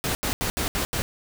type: noise bursts at uneven times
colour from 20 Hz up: pink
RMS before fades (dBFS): -26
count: 6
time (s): 0.04-0.15 / 0.23-0.33 / 0.41-0.5 / 0.57-0.68 / 0.75-0.85 / 0.93-1.02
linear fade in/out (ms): 0
effects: none